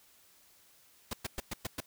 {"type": "noise bursts", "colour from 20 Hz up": "pink", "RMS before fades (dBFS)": -36, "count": 6, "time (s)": [1.11, 1.804], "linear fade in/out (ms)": 5, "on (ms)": 24, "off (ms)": 110, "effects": ["white hiss -63 dBFS RMS until 1.86 s"]}